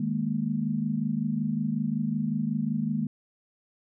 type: chord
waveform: sine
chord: D# suspended fourth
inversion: none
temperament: equal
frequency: 155.56 / 207.7 / 233.1 Hz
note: D#3 / G#3 / A#3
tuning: 0 / 0 / 0 cents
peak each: -31 / -29 / -29 dBFS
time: 0-3.07 s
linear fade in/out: 5 ms
effects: none